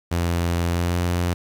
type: tone with pitch glide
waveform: sawtooth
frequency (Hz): 85.8 to 87.7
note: F2 to F2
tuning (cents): -30 to +8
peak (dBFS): -16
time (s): 0.11-1.34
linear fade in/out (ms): 10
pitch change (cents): +38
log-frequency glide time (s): 0.67-0.99
effects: 8-bit